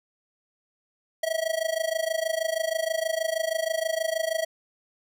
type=tone with amplitude modulation; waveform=square; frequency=647 Hz; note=E5; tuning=32 cents flat; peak=-22 dBFS; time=1.23-4.45 s; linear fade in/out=5 ms; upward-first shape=sine; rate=26.3 Hz; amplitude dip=90%; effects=none